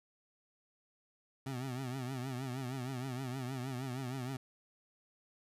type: tone with vibrato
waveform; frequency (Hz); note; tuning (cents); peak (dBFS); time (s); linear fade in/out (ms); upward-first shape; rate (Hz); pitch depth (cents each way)
25% pulse; 129.1; C3; -23; -34; 1.46-4.37; 5; triangle; 6.4; 120
effects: resampled to 32000 Hz